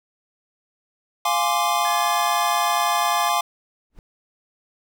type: chord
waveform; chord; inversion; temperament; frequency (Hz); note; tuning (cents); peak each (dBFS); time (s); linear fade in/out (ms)
square; D half-diminished seventh; first; equal; 698.5 / 830.6 / 1046.5 / 1174.7; F5 / Ab5 / C6 / D6; 0 / 0 / 0 / 0; -25; 1.25-3.41; 5
type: tone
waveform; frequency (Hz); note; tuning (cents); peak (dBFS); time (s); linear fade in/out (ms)
square; 1705; G#6; +45; -33; 1.85-3.29; 0
type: noise with exponential growth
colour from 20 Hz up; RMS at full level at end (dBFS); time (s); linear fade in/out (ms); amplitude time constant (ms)
brown; -39; 3.9-3.99; 1; 18
effects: none